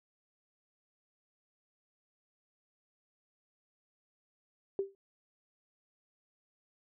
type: tone with exponential decay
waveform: sine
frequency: 392.5 Hz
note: G4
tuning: 2 cents sharp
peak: -26 dBFS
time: 4.79-4.95 s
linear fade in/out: 1 ms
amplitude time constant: 33 ms
effects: none